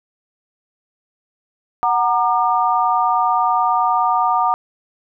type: chord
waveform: sine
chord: Gb augmented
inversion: none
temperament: equal with one note detuned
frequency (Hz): 740 / 932.3 / 1202.8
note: Gb5 / Bb5 / D6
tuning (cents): 0 / 0 / +41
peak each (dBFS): -18 / -18 / -18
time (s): 1.83-4.54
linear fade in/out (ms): 0
effects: none